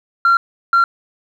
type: tone bursts at uneven times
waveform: sine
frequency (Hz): 1374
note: F6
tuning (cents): -29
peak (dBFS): -7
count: 2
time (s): 0.25-0.37 / 0.73-0.84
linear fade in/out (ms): 2
effects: tanh soft clip ceiling -7 dBFS + 8-bit